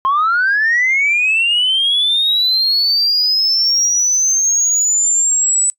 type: linear sweep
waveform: sine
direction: up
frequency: 1048 to 7960 Hz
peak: -10 dBFS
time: 0.05-5.7 s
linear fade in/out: 0 ms
effects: noise-tail reverb RT60 0.1 s tail -23 dB re dry + tanh soft clip ceiling -8 dBFS

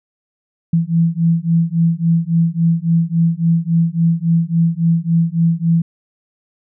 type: beating tone pair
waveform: sine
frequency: 164.81 / 168.41 Hz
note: E3 / E3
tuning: 0 / +37 cents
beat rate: 3.6 Hz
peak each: -15 dBFS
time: 0.73-5.82 s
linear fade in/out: 5 ms
effects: none

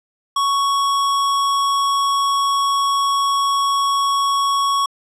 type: tone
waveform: square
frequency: 1112 Hz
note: C#6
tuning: 5 cents sharp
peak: -16 dBFS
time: 0.36-4.86 s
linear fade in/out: 5 ms
effects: low-pass 9000 Hz 12 dB/octave

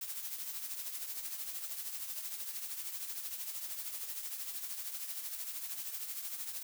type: noise with tremolo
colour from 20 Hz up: blue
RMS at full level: -39 dBFS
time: 0.01-6.63 s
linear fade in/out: 5 ms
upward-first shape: triangle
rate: 13 Hz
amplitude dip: 60%
effects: none

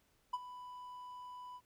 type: tone with ADSR envelope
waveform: triangle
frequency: 993 Hz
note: B5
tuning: 9 cents sharp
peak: -30 dBFS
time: 0.33-1.61 s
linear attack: 9 ms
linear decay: 35 ms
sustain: -15 dB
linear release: 51 ms
effects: pink hiss -74 dBFS RMS until 1.65 s

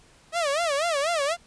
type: tone with vibrato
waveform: sawtooth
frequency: 620 Hz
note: D#5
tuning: 6 cents flat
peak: -19 dBFS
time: 0.32-1.37 s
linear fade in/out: 50 ms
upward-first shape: sine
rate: 4.1 Hz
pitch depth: 200 cents each way
effects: pink hiss -56 dBFS RMS until 1.46 s + resampled to 22050 Hz

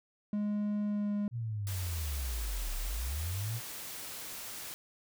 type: tone with pitch glide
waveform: triangle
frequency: 207.7 to 205.6 Hz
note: G#3 to G#3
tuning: 0 to -17 cents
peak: -28 dBFS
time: 0.33-1.28 s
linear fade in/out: 2 ms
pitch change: -17 cents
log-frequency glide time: 0.84-1.13 s
type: linear two-way sweep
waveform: sine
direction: down then up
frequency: 121.4 to 32.7 to 121.4 Hz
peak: -33 dBFS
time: 1.31-3.61 s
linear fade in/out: 50 ms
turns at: 2.76 s
type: noise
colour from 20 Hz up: white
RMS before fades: -43 dBFS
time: 1.67-4.74 s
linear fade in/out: 0 ms
effects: none

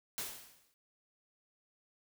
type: noise with exponential decay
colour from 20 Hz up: white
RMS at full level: -37 dBFS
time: 0.18-0.74 s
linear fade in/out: 0 ms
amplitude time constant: 120 ms
effects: none

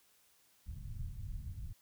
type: low-pass noise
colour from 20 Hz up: pink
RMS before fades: -43 dBFS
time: 0.66-1.73 s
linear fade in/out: 10 ms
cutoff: 130 Hz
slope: 24 dB/octave
effects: white hiss -69 dBFS RMS until 1.81 s

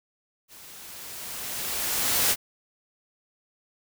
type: noise with level ramp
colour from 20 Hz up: white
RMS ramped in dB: -48 to -21 dBFS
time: 0.48-2.36 s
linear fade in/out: 50 ms
effects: none

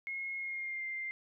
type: tone with pitch glide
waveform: sine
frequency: 2161 to 2096 Hz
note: C#7 to C7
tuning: -45 to +2 cents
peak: -36 dBFS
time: 0.07-1.11 s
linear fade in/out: 0 ms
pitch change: -53 cents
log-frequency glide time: 0.37-0.87 s
effects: none

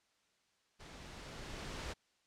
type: noise with level ramp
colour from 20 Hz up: pink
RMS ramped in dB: -53 to -42 dBFS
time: 0.79-1.94 s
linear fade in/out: 20 ms
effects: white hiss -75 dBFS RMS until 2.26 s + low-pass 6000 Hz 12 dB/octave

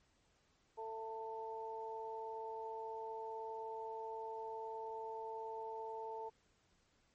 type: harmonic tone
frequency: 222.6 Hz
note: A3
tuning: 20 cents sharp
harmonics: 2 / 3 / 4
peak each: -46 / -54 / -45 dBFS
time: 0.77-6.3 s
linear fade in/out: 20 ms
effects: pink hiss -75 dBFS RMS until 7.14 s + MP3 32 kbps

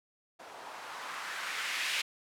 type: noise with low-pass filter sweep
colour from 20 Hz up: violet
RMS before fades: -38 dBFS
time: 0.39-2.02 s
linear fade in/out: 10 ms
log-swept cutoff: 670 to 2600 Hz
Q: 1.6
effects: none

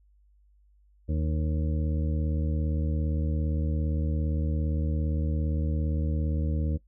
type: harmonic tone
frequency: 77.5 Hz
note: D#2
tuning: 6 cents flat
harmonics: 1 / 2 / 3 / 4 / 6 / 7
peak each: -26 / -32 / -36 / -38 / -42 / -43 dBFS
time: 1.08-6.78 s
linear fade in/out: 20 ms
effects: noise-tail reverb RT60 0.1 s tail -20 dB re dry + added 50 Hz sine -58 dBFS peak until 6.87 s

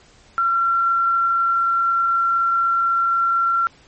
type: tone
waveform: sine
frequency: 1364 Hz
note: F6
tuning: 41 cents flat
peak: -15 dBFS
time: 0.38-3.67 s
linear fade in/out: 0 ms
effects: pink hiss -51 dBFS RMS until 3.87 s + MP3 32 kbps

